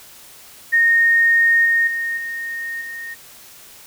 sine tone with level steps, 1848 Hz, A#6, 16 cents flat, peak -11 / -13 / -20 / -24 / -28 dBFS, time 0.72-3.15 s, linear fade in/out 20 ms, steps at 1.65 / 1.87 / 2.17 / 2.81 s, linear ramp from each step 5 ms, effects white hiss -43 dBFS RMS until 3.86 s

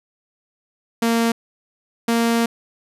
sawtooth tone pair in turn, 230.6 / 231.9 Hz, A#3 / A#3, -19 / -9 cents, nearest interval unison, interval 10 cents, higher second, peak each -12 dBFS, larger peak neither, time 1.02-1.32 / 2.08-2.46 s, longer second, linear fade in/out 5 ms, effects resampled to 32000 Hz

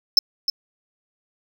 triangle tone with echo, 5274 Hz, E8, in tune, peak -8 dBFS, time 0.17-0.19 s, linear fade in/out 2 ms, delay 310 ms, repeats 1, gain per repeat -9 dB, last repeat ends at 0.5 s, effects none

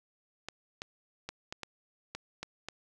clicks, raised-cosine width 0.2 ms, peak -21 dBFS, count 8, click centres 0.486 / 0.819 / 1.29 / 1.525 / 1.633 / 2.15 / 2.43 / 2.686 s, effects none

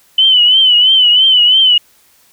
sine tone with vibrato, 3013 Hz, F#7, 31 cents sharp, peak -5 dBFS, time 0.18-1.78 s, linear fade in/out 5 ms, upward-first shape triangle, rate 3 Hz, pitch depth 89 cents each way, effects white hiss -50 dBFS RMS until 2.32 s

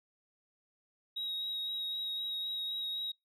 sine tone with vibrato, 3803 Hz, A#7, 34 cents sharp, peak -33 dBFS, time 1.16-3.12 s, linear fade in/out 10 ms, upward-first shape sine, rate 3.9 Hz, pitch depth 14 cents each way, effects noise-tail reverb RT60 0.2 s tail -25 dB re dry + tanh soft clip ceiling -32 dBFS

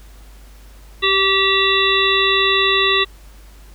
harmonic tone with a mistuned harmonic, 388.8 Hz, G4, 14 cents flat, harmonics 1 / 3 / 5 / 7 / 9 / 10, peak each -20 / -20 / -20 / -20 / -20 / -20 dBFS, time 1.02-3.05 s, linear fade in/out 20 ms, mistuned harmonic 3, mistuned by -15 cents, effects added 50 Hz sine -39 dBFS peak until 3.74 s + pink hiss -49 dBFS RMS until 3.74 s

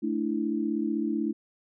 sine chord, A suspended fourth, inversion none, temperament equal, 220 / 293.7 / 329.6 Hz, A3 / D4 / E4, 0 / 0 / 0 cents, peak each -30 dBFS, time 0.02-1.33 s, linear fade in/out 20 ms, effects none

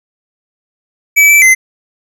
square tone with pitch steps, 2298 / 2321 / 2059 Hz, D7 / D7 / C7, -38 / -21 / -28 cents, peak -4 dBFS, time 1.16-1.55 s, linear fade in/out 20 ms, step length 130 ms, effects none

